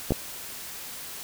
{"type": "clicks", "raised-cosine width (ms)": 2, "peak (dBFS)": -10, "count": 2, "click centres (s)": [0.107, 0.121], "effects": ["white hiss -39 dBFS RMS until 1.23 s"]}